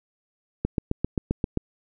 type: click train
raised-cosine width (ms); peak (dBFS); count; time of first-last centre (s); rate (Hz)
3; -10; 8; 0.65-1.573; 7.58
effects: none